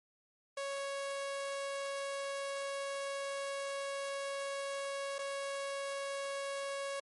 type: tone with dropouts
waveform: sawtooth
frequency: 554.4 Hz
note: C#5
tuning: in tune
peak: -33 dBFS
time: 0.57-7 s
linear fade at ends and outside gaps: 5 ms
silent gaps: 5.184-5.189 s
effects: MP3 48 kbps